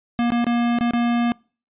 square tone with dropouts, 237.5 Hz, A#3, 33 cents sharp, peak -18 dBFS, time 0.19-1.32 s, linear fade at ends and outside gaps 0 ms, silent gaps 0.304-0.32 / 0.444-0.467 / 0.787-0.809 / 0.909-0.935 s, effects noise-tail reverb RT60 0.4 s tail -26 dB re dry + resampled to 8000 Hz

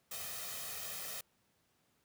white noise with comb filter, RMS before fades -43 dBFS, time 0.11-1.21 s, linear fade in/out 5 ms, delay 1.6 ms, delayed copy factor +0.7, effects pink hiss -75 dBFS RMS until 2.04 s + high-pass 80 Hz 12 dB/octave

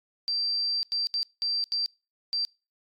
sine tone bursts at uneven times, 4699 Hz, D8, in tune, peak -25 dBFS, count 6, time 0.28-0.83 / 0.92-1.07 / 1.14-1.23 / 1.42-1.64 / 1.72-1.86 / 2.33-2.45 s, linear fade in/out 0 ms, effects noise-tail reverb RT60 0.3 s tail -26 dB re dry + AAC 48 kbps

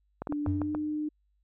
clicks, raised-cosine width 1 ms, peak -20 dBFS, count 6, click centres 0.22 / 0.272 / 0.324 / 0.463 / 0.617 / 0.749 s
sine tone with pitch glide, 293.7 to 302.7 Hz, D4 to D#4, 0 to -48 cents, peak -29 dBFS, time 0.29-1.09 s, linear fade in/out 10 ms, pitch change +52 cents, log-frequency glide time 0.52-0.74 s
triangle tone with exponential decay, 92 Hz, F#2, 9 cents flat, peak -23 dBFS, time 0.47-0.98 s, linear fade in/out 5 ms, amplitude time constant 110 ms
effects added 50 Hz sine -68 dBFS peak until 1.43 s

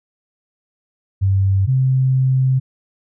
sine tone pair in turn, 96.9 / 131 Hz, G2 / C3, -20 / +2 cents, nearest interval perfect fourth, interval 522 cents, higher second, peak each -12 dBFS, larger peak neither, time 1.21-1.67 / 1.67-2.6 s, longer second, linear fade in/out 20 ms, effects none

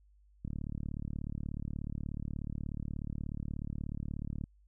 click train, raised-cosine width 5 ms, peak -26 dBFS, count 147, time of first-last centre 0.45-4.439 s, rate 36.6 Hz, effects added 50 Hz sine -61 dBFS peak until 4.67 s

